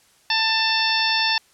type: harmonic tone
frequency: 890 Hz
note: A5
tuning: 20 cents sharp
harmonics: 1 / 2 / 3 / 4 / 5 / 6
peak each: -25 / -25 / -25 / -25 / -25 / -25 dBFS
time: 0.3-1.38 s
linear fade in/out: 2 ms
effects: white hiss -57 dBFS RMS until 1.53 s + low-pass 10000 Hz 12 dB/octave